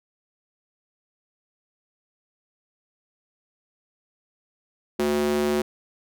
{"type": "tone with high-pass filter", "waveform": "square", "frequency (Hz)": 73.42, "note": "D2", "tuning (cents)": 0, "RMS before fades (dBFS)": -23, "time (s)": [4.99, 5.62], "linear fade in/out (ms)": 5, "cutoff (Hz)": 300, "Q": 5.6, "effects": []}